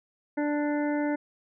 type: harmonic tone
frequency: 294.3 Hz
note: D4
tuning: 4 cents sharp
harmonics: 1 / 2 / 3 / 5 / 6 / 7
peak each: -26 / -32 / -36 / -40 / -42 / -43 dBFS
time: 0.37-1.16 s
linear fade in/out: 10 ms
effects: none